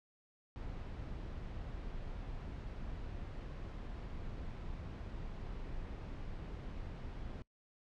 brown noise, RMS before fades -44 dBFS, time 0.56-7.42 s, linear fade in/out 0 ms, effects noise-tail reverb RT60 0.1 s tail -23 dB re dry + low-pass 4000 Hz 12 dB/octave

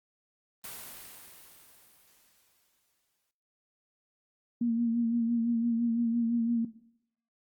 white noise with exponential decay, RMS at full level -41 dBFS, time 0.64-3.31 s, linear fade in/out 1 ms, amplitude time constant 580 ms
sine tone with vibrato, 232.9 Hz, A#3, 1 cent flat, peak -25 dBFS, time 4.61-6.65 s, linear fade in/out 5 ms, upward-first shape sine, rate 5.9 Hz, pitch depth 38 cents each way
effects noise-tail reverb RT60 0.7 s tail -17 dB re dry + Opus 32 kbps

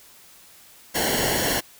pink noise with comb filter, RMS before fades -23 dBFS, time 0.94-1.61 s, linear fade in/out 20 ms, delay 0.81 ms, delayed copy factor -0.75, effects white hiss -50 dBFS RMS until 1.79 s

